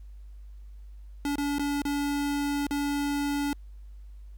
square tone with dropouts, 286.3 Hz, D4, 44 cents flat, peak -27 dBFS, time 1.25-3.53 s, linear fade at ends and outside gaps 1 ms, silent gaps 1.356-1.382 / 1.584-1.594 / 1.819-1.852 / 2.668-2.709 s, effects added 50 Hz sine -42 dBFS peak until 4.37 s + pink hiss -71 dBFS RMS until 4.37 s

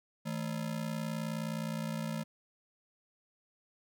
square ring-modulated tone, 190 Hz, F#3, 46 cents sharp, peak -32 dBFS, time 0.25-2.24 s, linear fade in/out 20 ms, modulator 29.7 Hz, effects none

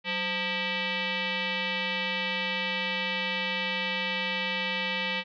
sine tone with frequency modulation, 189.9 Hz, F#3, 45 cents sharp, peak -27 dBFS, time 0.04-5.24 s, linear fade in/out 50 ms, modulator 708 Hz, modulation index 4.7, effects none

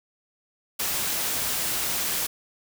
white noise, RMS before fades -27 dBFS, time 0.79-2.27 s, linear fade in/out 10 ms, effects none

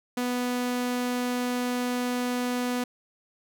sawtooth tone, 246.9 Hz, B3, in tune, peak -22 dBFS, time 0.17-2.84 s, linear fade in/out 5 ms, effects none

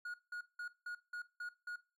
triangle tone bursts, 1443 Hz, F#6, 44 cents flat, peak -39 dBFS, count 7, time 0.05-1.76 s, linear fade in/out 5 ms, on 90 ms, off 180 ms, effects noise-tail reverb RT60 0.3 s tail -18 dB re dry

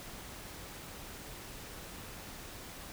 silence, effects pink hiss -47 dBFS RMS until 2.92 s

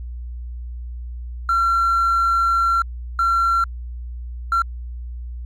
triangle tone bursts at uneven times, 1363 Hz, F6, 43 cents flat, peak -12 dBFS, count 3, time 1.49-2.82 / 3.19-3.64 / 4.52-4.62 s, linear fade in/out 2 ms, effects tanh soft clip ceiling -11 dBFS + added 60 Hz sine -28 dBFS peak until 5.45 s

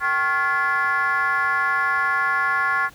sine tone with frequency modulation, 1402 Hz, F6, 6 cents sharp, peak -17 dBFS, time 0-2.9 s, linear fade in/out 50 ms, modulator 313 Hz, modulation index 1.4, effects tanh soft clip ceiling -13 dBFS + pink hiss -49 dBFS RMS until 2.94 s

